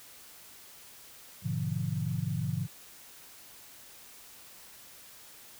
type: chord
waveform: sine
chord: G# diminished seventh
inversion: none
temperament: equal with one note detuned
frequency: 103.83 / 123.47 / 146.83 / 172.71 Hz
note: G#2 / B2 / D3 / F3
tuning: 0 / 0 / 0 / -19 cents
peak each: -36 / -35 / -34 / -35 dBFS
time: 1.42-2.68 s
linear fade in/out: 50 ms
effects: white hiss -52 dBFS RMS until 5.59 s